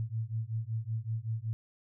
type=beating tone pair; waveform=sine; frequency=109.4 / 114.7 Hz; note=A2 / A#2; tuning=-9 / -28 cents; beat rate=5.3 Hz; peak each=-35 / -35 dBFS; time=0-1.53 s; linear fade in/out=0 ms; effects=none